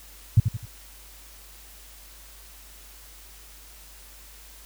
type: tone with echo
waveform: sine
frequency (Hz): 110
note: A2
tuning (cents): 0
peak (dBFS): -10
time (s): 0.37-0.4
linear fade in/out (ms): 5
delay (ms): 85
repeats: 3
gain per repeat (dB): -8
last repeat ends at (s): 0.655
effects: added 50 Hz sine -49 dBFS peak until 4.65 s + white hiss -49 dBFS RMS until 4.65 s